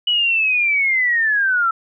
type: linear sweep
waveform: sine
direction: down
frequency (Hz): 2960 to 1318.5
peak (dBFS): -14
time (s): 0.07-1.71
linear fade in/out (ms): 5
effects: none